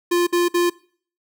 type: tone bursts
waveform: square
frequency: 349.2 Hz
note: F4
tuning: in tune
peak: -16 dBFS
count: 3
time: 0.11-0.7 s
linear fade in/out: 10 ms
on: 160 ms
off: 55 ms
effects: noise-tail reverb RT60 0.5 s tail -22 dB re dry